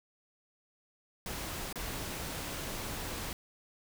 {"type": "noise with dropouts", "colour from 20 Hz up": "pink", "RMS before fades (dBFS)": -39, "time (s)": [1.26, 3.33], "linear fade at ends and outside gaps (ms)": 1, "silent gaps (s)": [1.727, 1.757], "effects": []}